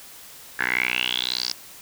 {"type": "tone with band-pass filter sweep", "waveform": "10% pulse", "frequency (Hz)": 61.74, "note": "B1", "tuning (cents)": 0, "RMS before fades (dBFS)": -25, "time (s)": [0.59, 1.53], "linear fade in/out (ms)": 5, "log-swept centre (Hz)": [1700, 5200], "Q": 8.3, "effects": ["white hiss -44 dBFS RMS until 1.81 s"]}